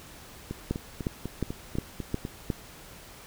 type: two click trains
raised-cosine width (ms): 3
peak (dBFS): -20 / -14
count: 8 / 6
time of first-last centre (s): 0.51-2.251 / 0.71-2.502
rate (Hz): 4.02 / 2.79
effects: pink hiss -48 dBFS RMS until 3.26 s